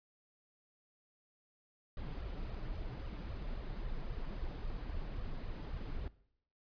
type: noise with flanger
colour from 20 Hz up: brown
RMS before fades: -41 dBFS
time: 1.97-6.08 s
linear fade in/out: 2 ms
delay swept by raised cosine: 1.6 to 6.9 ms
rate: 3.7 Hz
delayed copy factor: +0.7
effects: noise-tail reverb RT60 0.7 s tail -20 dB re dry + resampled to 11025 Hz